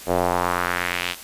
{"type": "tone with band-pass filter sweep", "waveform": "square", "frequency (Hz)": 44.24, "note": "F1", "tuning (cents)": 23, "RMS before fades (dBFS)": -23, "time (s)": [0.06, 1.16], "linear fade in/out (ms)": 50, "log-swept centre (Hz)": [560, 3200], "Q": 1.9, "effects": ["white hiss -39 dBFS RMS until 1.23 s", "resampled to 32000 Hz"]}